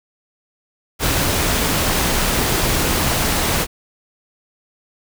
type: noise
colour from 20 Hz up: pink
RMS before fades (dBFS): -18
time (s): 0.99-3.67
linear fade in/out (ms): 50
effects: none